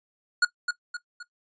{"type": "tone with echo", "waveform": "square", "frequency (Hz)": 1442, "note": "F#6", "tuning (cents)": -45, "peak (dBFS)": -17, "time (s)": [0.42, 0.45], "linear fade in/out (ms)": 5, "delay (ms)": 260, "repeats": 3, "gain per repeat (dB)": -7, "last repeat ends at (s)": 1.23, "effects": ["noise-tail reverb RT60 0.1 s tail -18 dB re dry", "resampled to 16000 Hz"]}